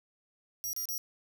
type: tone bursts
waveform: 20% pulse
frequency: 5700 Hz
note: F8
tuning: 34 cents sharp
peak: -28 dBFS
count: 3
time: 0.64-0.979 s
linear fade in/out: 0 ms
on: 91 ms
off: 33 ms
effects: none